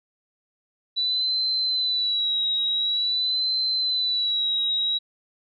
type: tone with vibrato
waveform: sine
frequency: 3951 Hz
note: B7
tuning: in tune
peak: -21 dBFS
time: 0.96-4.99 s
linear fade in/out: 20 ms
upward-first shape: sine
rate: 0.47 Hz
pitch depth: 57 cents each way
effects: none